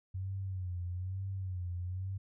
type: tone with vibrato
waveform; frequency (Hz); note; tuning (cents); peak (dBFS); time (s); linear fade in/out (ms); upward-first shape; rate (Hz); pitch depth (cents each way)
sine; 92.5; F#2; 0; -35; 0.14-2.18; 10; sine; 1.1; 80
effects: none